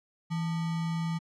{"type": "tone with sample-and-hold", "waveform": "sine", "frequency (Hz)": 164.9, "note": "E3", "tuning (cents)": 1, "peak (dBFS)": -28, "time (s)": [0.3, 1.19], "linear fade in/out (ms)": 20, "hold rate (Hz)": 1050, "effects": ["low-pass 6000 Hz 12 dB/octave"]}